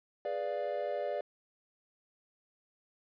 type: chord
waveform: triangle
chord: G# diminished seventh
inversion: none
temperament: equal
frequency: 415.3 / 493.9 / 587.3 / 698.5 Hz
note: G#4 / B4 / D5 / F5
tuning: 0 / 0 / 0 / 0 cents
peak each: -39 / -38 / -33 / -38 dBFS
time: 0.25-1.21 s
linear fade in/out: 2 ms
effects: resampled to 11025 Hz